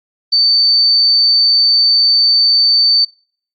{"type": "tone", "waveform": "sine", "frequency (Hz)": 4558, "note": "C#8", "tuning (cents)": 47, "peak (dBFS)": -8, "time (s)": [0.32, 3.05], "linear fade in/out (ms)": 10, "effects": ["noise-tail reverb RT60 0.5 s tail -24 dB re dry", "Opus 32 kbps"]}